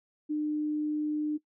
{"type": "tone", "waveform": "sine", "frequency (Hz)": 301.7, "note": "D4", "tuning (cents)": 47, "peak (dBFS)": -27, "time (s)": [0.29, 1.38], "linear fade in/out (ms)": 20, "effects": ["noise-tail reverb RT60 0.1 s tail -19 dB re dry"]}